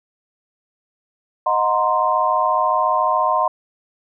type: chord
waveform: sine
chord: C half-diminished seventh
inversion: first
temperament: equal with one note detuned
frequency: 622.3 / 729.4 / 932.3 / 1046.5 Hz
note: Eb5 / Gb5 / Bb5 / C6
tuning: 0 / -25 / 0 / 0 cents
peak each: -22 / -22 / -21 / -18 dBFS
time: 1.46-3.48 s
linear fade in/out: 5 ms
effects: none